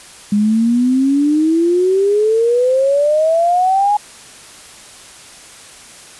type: exponential sweep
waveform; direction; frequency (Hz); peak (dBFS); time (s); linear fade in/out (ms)
sine; up; 203.2 to 840; -10; 0.32-3.97; 5
effects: white hiss -38 dBFS RMS until 6.19 s + resampled to 24000 Hz

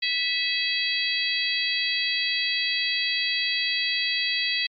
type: harmonic tone with a mistuned harmonic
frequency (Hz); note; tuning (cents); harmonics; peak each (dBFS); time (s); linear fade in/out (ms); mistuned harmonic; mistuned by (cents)
658; E5; -3; 3 / 4 / 5 / 6 / 7; -29 / -29 / -29 / -29 / -29; 0.02-4.67; 10; 4; -36
effects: MP3 64 kbps

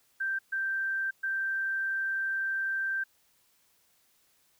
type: tone bursts at uneven times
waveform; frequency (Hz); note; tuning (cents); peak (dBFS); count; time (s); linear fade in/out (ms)
sine; 1568; G6; 0; -28; 3; 0.2-0.39 / 0.52-1.11 / 1.23-3.04; 10
effects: white hiss -68 dBFS RMS until 4.59 s

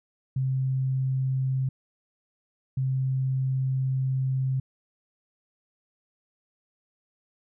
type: tone pair in turn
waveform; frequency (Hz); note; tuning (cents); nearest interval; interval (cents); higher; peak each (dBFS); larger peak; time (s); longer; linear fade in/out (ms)
sine; 131.8 / 131.8; C3 / C3; +13 / +13; unison; 0; neither; -23; neither; 0.36-1.69 / 2.77-4.6; second; 5
effects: none

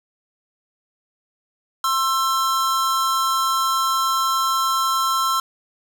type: tone pair together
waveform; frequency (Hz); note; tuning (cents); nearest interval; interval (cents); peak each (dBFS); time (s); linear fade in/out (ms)
square; 1061.7 / 1335; C6 / E6; +25 / +22; major third; 397; -22 / -21; 1.84-5.4; 2
effects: none

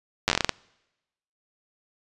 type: slowing click train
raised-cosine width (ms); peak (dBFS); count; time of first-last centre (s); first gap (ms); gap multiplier
0.2; -3; 10; 0.28-0.493; 9; 1.23
effects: noise-tail reverb RT60 1.0 s tail -26 dB re dry + resampled to 24000 Hz

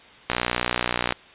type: click train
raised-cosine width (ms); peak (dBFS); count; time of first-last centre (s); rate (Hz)
0.3; -5; 51; 0.3-1.124; 60.7
effects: white hiss -48 dBFS RMS until 1.34 s + resampled to 8000 Hz

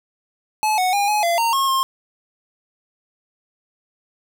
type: tone with pitch steps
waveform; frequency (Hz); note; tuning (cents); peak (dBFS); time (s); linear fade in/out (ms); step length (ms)
square; 859 / 738 / 810 / 842 / 683 / 922 / 1083 / 1066; A5 / F#5 / G#5 / G#5 / F5 / A#5 / C#6 / C6; -42 / -5 / -43 / +24 / -39 / -19 / -41 / +32; -17; 0.63-1.83; 0; 150
effects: none

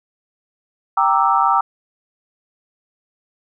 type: chord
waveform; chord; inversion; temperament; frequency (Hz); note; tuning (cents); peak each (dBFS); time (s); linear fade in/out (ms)
sine; E half-diminished seventh; first; equal; 784 / 932.3 / 1174.7 / 1318.5; G5 / Bb5 / D6 / E6; 0 / 0 / 0 / 0; -18; 0.97-1.61; 5
effects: none

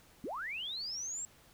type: linear sweep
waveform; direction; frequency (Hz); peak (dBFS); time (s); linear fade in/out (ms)
sine; up; 199.1 to 7670; -37; 0.24-1.25; 0
effects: pink hiss -62 dBFS RMS until 1.53 s

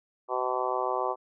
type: harmonic tone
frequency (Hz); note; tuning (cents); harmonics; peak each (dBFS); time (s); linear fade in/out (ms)
127; B2; +49; 3 / 4 / 5 / 6 / 7 / 8 / 9; -34 / -34 / -34 / -34 / -34 / -34 / -34; 0.28-1.16; 50
effects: none

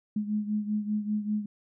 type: beating tone pair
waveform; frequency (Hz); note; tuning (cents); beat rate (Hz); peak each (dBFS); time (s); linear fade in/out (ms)
sine; 209.6 / 214.7; G#3 / A3; +16 / -42; 5.1; -28 / -33; 0.16-1.46; 5
effects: none

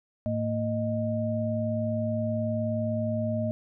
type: tone cluster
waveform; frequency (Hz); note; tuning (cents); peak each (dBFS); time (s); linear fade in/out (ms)
sine; 108.4 / 227.5 / 619; A2 / A#3 / D#5; -25 / -42 / -9; -30; 0.26-3.51; 0
effects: none

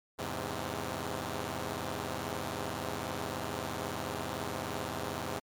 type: chord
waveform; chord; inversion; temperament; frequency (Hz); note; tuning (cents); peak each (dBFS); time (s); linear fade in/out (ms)
5% pulse; E augmented; none; equal; 82.41 / 103.83 / 130.81; E2 / G#2 / B#2; 0 / 0 / 0; -28; 0.18-5.4; 20
effects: MP3 96 kbps

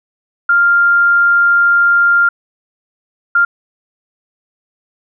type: tone bursts at uneven times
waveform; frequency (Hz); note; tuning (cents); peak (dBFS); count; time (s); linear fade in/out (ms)
sine; 1396.9; F6; 0; -7; 2; 0.49-2.29 / 3.35-3.45; 5
effects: none

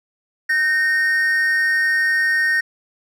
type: tone pair together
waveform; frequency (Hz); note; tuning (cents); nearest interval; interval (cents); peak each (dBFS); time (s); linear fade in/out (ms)
triangle; 1537.2 / 1846; G6 / A#6; -34 / -17; minor third; 317; -21 / -14; 0.49-2.61; 10
effects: none

